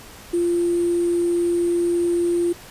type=tone with sample-and-hold; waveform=sine; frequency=345.7 Hz; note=F4; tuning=18 cents flat; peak=-17 dBFS; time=0.33-2.53 s; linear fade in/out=10 ms; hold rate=8820 Hz; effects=pink hiss -42 dBFS RMS until 2.7 s + resampled to 32000 Hz